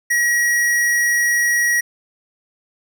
square tone, 1908 Hz, A#6, 40 cents sharp, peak -15 dBFS, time 0.1-1.81 s, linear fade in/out 10 ms, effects none

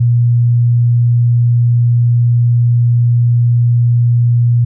sine tone, 119.6 Hz, A#2, 45 cents sharp, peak -7 dBFS, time 0-4.65 s, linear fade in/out 10 ms, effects none

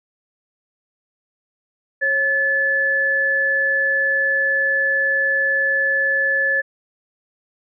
sine tone pair together, 544.6 / 1729 Hz, C#5 / A6, -31 / -31 cents, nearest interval octave + minor sixth, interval 2000 cents, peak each -25 / -16 dBFS, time 2.01-6.62 s, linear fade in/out 20 ms, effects none

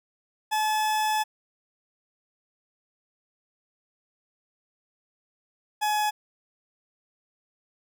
40% pulse tone pair in turn, 860 / 845.2 Hz, A5 / G#5, -40 / +30 cents, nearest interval unison, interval 30 cents, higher first, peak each -22 dBFS, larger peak neither, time 0.51-1.24 / 5.81-6.11 s, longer first, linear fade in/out 20 ms, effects none

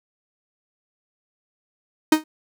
45% pulse tone with exponential decay, 311.1 Hz, D#4, in tune, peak -9 dBFS, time 2.12-2.24 s, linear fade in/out 5 ms, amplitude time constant 25 ms, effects none

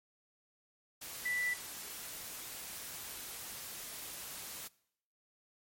sine tone in noise, 1975.5 Hz, B6, in tune, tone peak -32 dBFS, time 1.25-1.54 s, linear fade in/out 10 ms, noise white, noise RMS -45 dBFS, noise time 1.01-4.68 s, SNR +10 dB, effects noise-tail reverb RT60 0.7 s tail -22 dB re dry + MP3 64 kbps

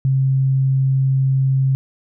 sine tone, 133.7 Hz, C3, 38 cents sharp, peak -13 dBFS, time 0.05-1.75 s, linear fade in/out 0 ms, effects none

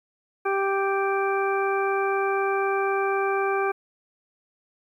harmonic tone, 392 Hz, G4, in tune, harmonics 1 / 2 / 3 / 4 / 6, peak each -24 / -28 / -29 / -31 / -34 dBFS, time 0.45-3.72 s, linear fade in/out 10 ms, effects 10-bit

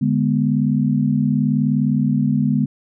sine chord, G# diminished, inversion second, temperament equal, 146.83 / 207.7 / 246.9 Hz, D3 / G#3 / B3, 0 / 0 / 0 cents, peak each -19 dBFS, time 0.01-2.66 s, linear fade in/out 10 ms, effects none

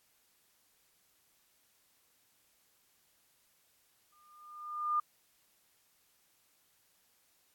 sine tone with exponential growth, 1208 Hz, D6, 48 cents sharp, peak -26 dBFS, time 4.12-5 s, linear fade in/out 5 ms, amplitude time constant 190 ms, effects white hiss -71 dBFS RMS until 7.54 s + AAC 64 kbps

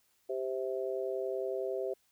harmonic tone, 130.81 Hz, C3, in tune, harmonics 3 / 4 / 5, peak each -35 / -37 / -39 dBFS, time 0.29-1.94 s, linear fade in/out 10 ms, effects white hiss -72 dBFS RMS until 2.11 s

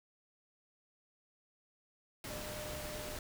sine tone in noise, 604 Hz, D5, 48 cents sharp, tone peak -46 dBFS, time 2.3-3.16 s, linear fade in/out 2 ms, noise pink, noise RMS -44 dBFS, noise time 2.24-3.19 s, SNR -5 dB, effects none

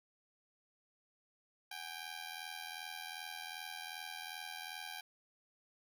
10% pulse ring-modulated tone, 791 Hz, G5, 15 cents sharp, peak -33 dBFS, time 1.71-5.01 s, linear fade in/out 5 ms, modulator 41.3 Hz, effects none

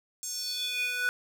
square tone with high-pass filter sweep, 493.9 Hz, B4, in tune, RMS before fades -32 dBFS, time 0.23-1.09 s, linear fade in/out 0 ms, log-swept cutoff 7200 to 1500 Hz, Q 5.1, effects none

